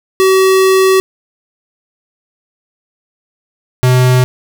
square tone pair in turn, 380 / 126.81 Hz, F#4 / B2, +46 / +46 cents, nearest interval octave + perfect fifth, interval 1900 cents, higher first, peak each -7 dBFS, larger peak neither, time 0.2-1 / 3.83-4.24 s, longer first, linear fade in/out 0 ms, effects none

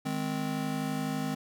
square chord, Ab major, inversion second, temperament just, 155.74 / 207.7 / 259.6 Hz, Eb3 / Ab3 / C4, +2 / 0 / -13 cents, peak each -36 / -37 / -34 dBFS, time 0.05-1.35 s, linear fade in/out 10 ms, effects none

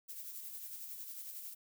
violet noise with tremolo, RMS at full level -45 dBFS, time 0.08-1.55 s, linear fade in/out 20 ms, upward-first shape sine, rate 11 Hz, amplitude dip 40%, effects none

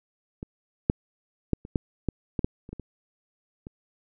clicks, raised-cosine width 3 ms, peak -22 / -6 / -9 / -27 / -10 / -12 / -13 / -10 / -29 / -24 / -24 / -26 dBFS, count 12, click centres 0.429 / 0.899 / 1.533 / 1.651 / 1.758 / 2.087 / 2.392 / 2.445 / 2.691 / 2.73 / 2.797 / 3.669 s, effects none

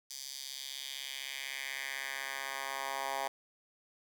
10% pulse tone with high-pass filter sweep, 135.9 Hz, C#3, 34 cents flat, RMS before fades -40 dBFS, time 0.1-3.28 s, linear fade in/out 5 ms, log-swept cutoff 5200 to 830 Hz, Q 2, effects none

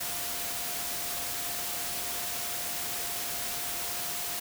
sine tone in noise, 703 Hz, F5, 11 cents sharp, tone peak -45 dBFS, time 0-4.4 s, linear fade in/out 10 ms, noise white, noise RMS -34 dBFS, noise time 0-4.4 s, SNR -14 dB, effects none

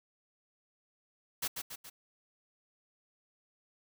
white noise with echo, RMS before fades -34 dBFS, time 1.42-1.48 s, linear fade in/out 10 ms, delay 140 ms, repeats 3, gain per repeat -5 dB, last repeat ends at 1.9 s, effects none

